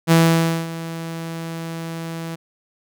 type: tone with ADSR envelope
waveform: sawtooth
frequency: 164.81 Hz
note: E3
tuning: in tune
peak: -6 dBFS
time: 0.07-2.36 s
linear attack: 44 ms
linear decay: 550 ms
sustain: -17 dB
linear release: 15 ms
effects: none